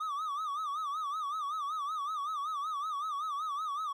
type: tone with vibrato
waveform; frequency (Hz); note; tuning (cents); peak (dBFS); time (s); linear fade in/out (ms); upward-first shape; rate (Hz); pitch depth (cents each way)
triangle; 1201; D6; +38; -31; 0-3.93; 10; sine; 5.3; 130
effects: none